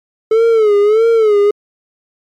triangle tone with vibrato, 433 Hz, A4, 28 cents flat, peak -5 dBFS, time 0.31-1.51 s, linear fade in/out 5 ms, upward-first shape sine, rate 1.6 Hz, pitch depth 110 cents each way, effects MP3 96 kbps

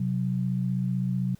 sine tone pair together, 129.24 / 185 Hz, C3 / F#3, -21 / 0 cents, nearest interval tritone, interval 621 cents, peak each -27 dBFS, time 0-1.35 s, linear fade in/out 5 ms, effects pink hiss -61 dBFS RMS until 1.39 s

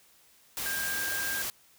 sine tone in noise, 1600 Hz, G6, 35 cents sharp, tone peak -32 dBFS, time 0.66-1.42 s, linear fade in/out 0 ms, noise white, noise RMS -34 dBFS, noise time 0.57-1.5 s, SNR -1 dB, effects white hiss -61 dBFS RMS until 1.78 s

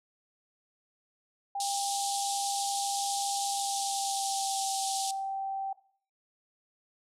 sine tone with pitch glide, 797 to 778.8 Hz, G5 to G5, +28 to -12 cents, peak -31 dBFS, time 1.55-5.73 s, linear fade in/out 5 ms, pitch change -40 cents, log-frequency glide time 3.48-4.7 s
white band-pass noise, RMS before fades -35 dBFS, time 1.6-5.11 s, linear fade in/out 2 ms, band 3200 to 10000 Hz, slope 48 dB/octave
effects noise-tail reverb RT60 0.5 s tail -17 dB re dry

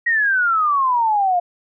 sine exponential sweep, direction down, 1912 to 693 Hz, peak -14 dBFS, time 0.06-1.4 s, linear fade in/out 10 ms, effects none

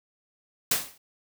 white noise with exponential decay, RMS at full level -20 dBFS, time 0.71-0.98 s, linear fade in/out 5 ms, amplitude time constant 57 ms, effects none

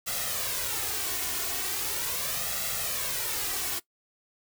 white noise with flanger, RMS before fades -31 dBFS, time 0.06-3.8 s, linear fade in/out 20 ms, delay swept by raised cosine 1.5 to 2.8 ms, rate 0.39 Hz, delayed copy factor +0.6, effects noise-tail reverb RT60 0.1 s tail -19 dB re dry

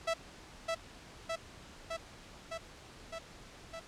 sawtooth tone with echo, 659.3 Hz, E5, in tune, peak -26 dBFS, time 0.07-0.14 s, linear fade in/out 10 ms, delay 610 ms, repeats 6, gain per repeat -2 dB, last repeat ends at 3.8 s, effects pink hiss -53 dBFS RMS until 3.87 s + low-pass 7000 Hz 12 dB/octave

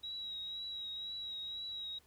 sine tone with vibrato, 3852 Hz, B7, 44 cents flat, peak -40 dBFS, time 0.03-1.99 s, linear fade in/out 10 ms, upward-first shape triangle, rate 2 Hz, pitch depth 34 cents each way, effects added 74 Hz sine -70 dBFS peak until 2.06 s + pink hiss -68 dBFS RMS until 2.06 s

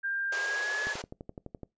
sine tone with pitch glide, 1594 to 1698.6 Hz, G6 to G#6, +28 to +39 cents, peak -29 dBFS, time 0.03-0.94 s, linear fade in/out 20 ms, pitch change +111 cents, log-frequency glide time 0.31-0.75 s
pink high-pass noise, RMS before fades -38 dBFS, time 0.32-1.02 s, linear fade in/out 5 ms, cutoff 370 Hz, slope 96 dB/octave
click train, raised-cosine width 2 ms, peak -27 dBFS, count 10, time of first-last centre 0.87-1.633 s, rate 11.8 Hz
effects noise-tail reverb RT60 0.2 s tail -23 dB re dry + resampled to 16000 Hz

